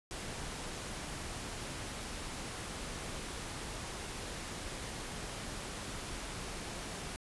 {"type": "noise", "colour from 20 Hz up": "pink", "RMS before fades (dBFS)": -42, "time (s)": [0.11, 7.16], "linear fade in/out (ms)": 0, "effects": ["resampled to 24000 Hz"]}